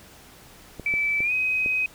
clicks, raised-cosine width 2 ms, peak -22 dBFS, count 4, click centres 0.797 / 0.939 / 1.205 / 1.661 s
sine tone with pitch glide, 2313 to 2522 Hz, D7 to D#7, -27 to +23 cents, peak -21 dBFS, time 0.86-1.86 s, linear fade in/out 2 ms, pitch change +150 cents, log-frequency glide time 1.21-1.33 s
effects pink hiss -49 dBFS RMS until 1.94 s

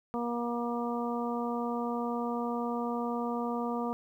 harmonic tone, 238 Hz, A#3, 36 cents sharp, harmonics 1 / 2 / 3 / 4 / 5, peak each -33 / -36 / -38 / -39 / -40 dBFS, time 0.14-3.93 s, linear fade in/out 0 ms, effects 11-bit

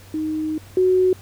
sine tone pair in turn, 311.1 / 370 Hz, D#4 / F#4, 0 / 0 cents, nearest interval minor third, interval 300 cents, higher second, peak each -21 / -13 dBFS, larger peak second, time 0.14-0.58 / 0.77-1.13 s, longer first, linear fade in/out 2 ms, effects added 96 Hz sine -43 dBFS peak until 1.21 s + pink hiss -47 dBFS RMS until 1.21 s

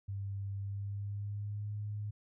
sine tone with pitch glide, 99 to 104.34 Hz, G2 to G#2, +18 to +9 cents, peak -36 dBFS, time 0.08-2.11 s, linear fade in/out 10 ms, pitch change +91 cents, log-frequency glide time 0.57-1.73 s, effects none

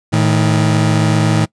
30% pulse tone pair together, 110 / 157.82 Hz, A2 / D#3, 0 / +25 cents, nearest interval tritone, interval 625 cents, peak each -11 dBFS, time 0.12-1.46 s, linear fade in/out 20 ms, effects noise-tail reverb RT60 0.1 s tail -23 dB re dry + resampled to 22050 Hz

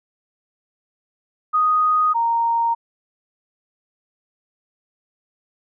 sine tone pair in turn, 1244.5 / 928 Hz, D#6 / A#5, 0 / -8 cents, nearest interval perfect fourth, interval 508 cents, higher first, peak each -14 / -16 dBFS, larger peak first, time 1.53-2.14 / 2.14-2.75 s, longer neither, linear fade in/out 20 ms, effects none

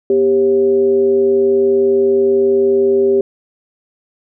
sine tone with frequency modulation, 394.5 Hz, G4, 11 cents sharp, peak -9 dBFS, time 0.1-3.21 s, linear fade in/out 2 ms, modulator 150 Hz, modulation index 0.45, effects none

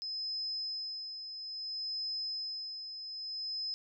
sine tone with tremolo, 5100 Hz, D#8, 42 cents sharp, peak -34 dBFS, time 0.02-3.74 s, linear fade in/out 0 ms, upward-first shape sine, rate 0.6 Hz, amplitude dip 55%, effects none

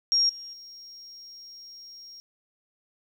sine tone with level steps, 5580 Hz, F8, 2 cents flat, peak -19 / -38 / -43 dBFS, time 0.12-2.2 s, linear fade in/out 0 ms, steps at 0.29 / 0.53 s, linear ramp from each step 5 ms, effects 10-bit

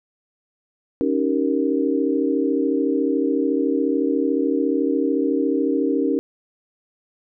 sine chord, Eb dominant seventh, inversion third, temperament equal with one note detuned, 277.2 / 311.1 / 388.8 / 466.2 Hz, Db4 / Eb4 / G4 / Bb4, 0 / 0 / -14 / 0 cents, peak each -21 / -23 / -25 / -24 dBFS, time 1.01-6.19 s, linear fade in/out 0 ms, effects none

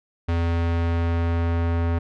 square tone with low-pass filter sweep, 84.4 Hz, E2, 41 cents sharp, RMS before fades -22 dBFS, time 0.28-1.99 s, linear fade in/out 10 ms, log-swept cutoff 3200 to 1800 Hz, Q 0.73, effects none

